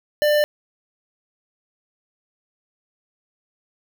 square tone with notch filter, 595 Hz, D5, 22 cents sharp, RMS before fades -17 dBFS, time 0.22-0.44 s, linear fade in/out 0 ms, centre 7700 Hz, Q 1.1, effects none

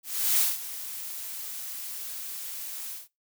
blue noise with ADSR envelope, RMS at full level -22 dBFS, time 0.03-3.08 s, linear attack 360 ms, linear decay 180 ms, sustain -15 dB, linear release 160 ms, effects noise-tail reverb RT60 0.2 s tail -20 dB re dry

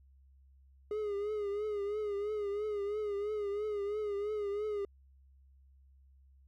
triangle tone with vibrato, 414.2 Hz, G#4, 5 cents flat, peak -31 dBFS, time 0.91-4.85 s, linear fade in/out 2 ms, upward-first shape triangle, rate 3 Hz, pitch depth 73 cents each way, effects added 67 Hz sine -59 dBFS peak until 6.47 s

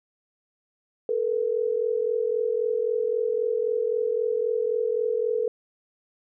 sine tone pair together, 438.3 / 482.1 Hz, A4 / B4, -7 / -42 cents, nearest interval major second, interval 165 cents, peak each -25 dBFS, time 1.09-5.48 s, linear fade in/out 2 ms, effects none

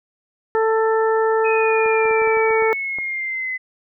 harmonic tone, 443.5 Hz, A4, 14 cents sharp, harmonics 1 / 2 / 3 / 4, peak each -16 / -22 / -26 / -28 dBFS, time 0.55-2.73 s, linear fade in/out 0 ms
sine exponential sweep, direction down, 2526 to 2023 Hz, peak -22 dBFS, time 1.44-3.58 s, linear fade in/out 20 ms
clicks, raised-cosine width 1 ms, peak -21 dBFS, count 9, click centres 1.86 / 2.055 / 2.111 / 2.218 / 2.275 / 2.371 / 2.507 / 2.623 / 2.986 s
effects none

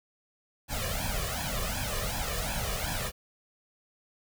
pink noise with flanger, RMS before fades -32 dBFS, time 0.68-3.12 s, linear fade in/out 50 ms, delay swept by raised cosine 1.2 to 1.73 ms, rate 2.7 Hz, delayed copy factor +0.95, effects none

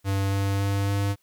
square tone with pitch steps, 98 / 98.68 / 99.37 / 100.06 Hz, G2 / G2 / G2 / G2, 0 / +12 / +24 / +36 cents, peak -23 dBFS, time 0.04-1.16 s, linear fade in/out 50 ms, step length 280 ms, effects white hiss -68 dBFS RMS until 1.22 s

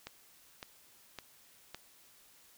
click train, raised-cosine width 0.2 ms, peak -25 dBFS, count 4, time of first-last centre 0.07-1.746 s, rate 1.79 Hz, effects white hiss -62 dBFS RMS until 2.57 s

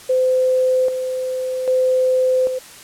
sine tone with tremolo, 513 Hz, C5, 34 cents flat, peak -13 dBFS, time 0.09-2.59 s, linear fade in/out 10 ms, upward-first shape square, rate 0.63 Hz, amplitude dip 55%, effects white hiss -40 dBFS RMS until 2.83 s + low-pass 11000 Hz 12 dB/octave

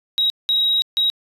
triangle tone bursts at uneven times, 3819 Hz, A#7, 41 cents sharp, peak -12 dBFS, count 3, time 0.18-0.3 / 0.49-0.82 / 0.97-1.1 s, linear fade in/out 0 ms, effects tanh soft clip ceiling -12 dBFS + resampled to 32000 Hz

